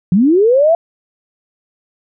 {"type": "linear sweep", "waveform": "sine", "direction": "up", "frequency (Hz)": [164.81, 687], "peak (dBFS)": -7, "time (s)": [0.12, 0.75], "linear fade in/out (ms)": 2, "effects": []}